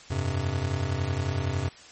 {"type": "chord", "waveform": "square", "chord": "F suspended second", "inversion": "none", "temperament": "just", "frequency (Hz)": [87.31, 98.22, 130.96], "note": ["F2", "G2", "C3"], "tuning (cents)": [0, 4, 2], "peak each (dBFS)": -31, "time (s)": [0.1, 1.69], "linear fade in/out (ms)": 10, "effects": ["white hiss -49 dBFS RMS until 1.91 s", "MP3 32 kbps"]}